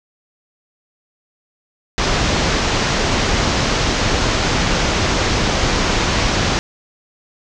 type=low-pass noise; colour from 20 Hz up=pink; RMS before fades=-17 dBFS; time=1.98-6.59 s; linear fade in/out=0 ms; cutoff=6700 Hz; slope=48 dB/octave; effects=none